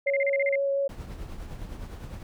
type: tone with vibrato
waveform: sine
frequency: 554.4 Hz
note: C#5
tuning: in tune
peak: -23 dBFS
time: 0.06-0.88 s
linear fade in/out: 10 ms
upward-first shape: sine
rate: 5.7 Hz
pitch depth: 8 cents each way
type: tone bursts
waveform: sine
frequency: 2093 Hz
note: C7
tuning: in tune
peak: -25 dBFS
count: 8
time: 0.07-0.556 s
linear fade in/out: 2 ms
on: 31 ms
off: 34 ms
type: noise with tremolo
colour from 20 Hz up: brown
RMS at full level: -36 dBFS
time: 0.89-2.23 s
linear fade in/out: 2 ms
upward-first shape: triangle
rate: 9.8 Hz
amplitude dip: 55%
effects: none